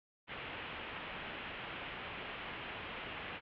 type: low-pass noise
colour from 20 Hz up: white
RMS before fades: -45 dBFS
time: 0.27-3.41 s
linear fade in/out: 50 ms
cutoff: 3100 Hz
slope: 48 dB/octave
effects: none